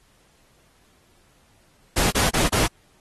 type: noise bursts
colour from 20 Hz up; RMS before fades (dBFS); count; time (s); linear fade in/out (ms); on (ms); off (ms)
pink; -21; 4; 1.96-2.671; 10; 150; 37
effects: pink hiss -60 dBFS RMS until 3 s + AAC 32 kbps